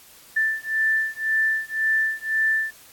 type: beating tone pair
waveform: sine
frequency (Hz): 1767 / 1768.9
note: A6 / A6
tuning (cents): +7 / +9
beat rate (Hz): 1.9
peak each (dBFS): -23 / -23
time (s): 0.36-2.71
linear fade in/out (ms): 10
effects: white hiss -49 dBFS RMS until 2.92 s + AAC 64 kbps